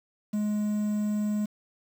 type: tone with quantisation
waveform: triangle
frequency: 209.9 Hz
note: G#3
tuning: 19 cents sharp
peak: -23 dBFS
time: 0.33-1.46 s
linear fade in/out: 10 ms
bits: 8
effects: none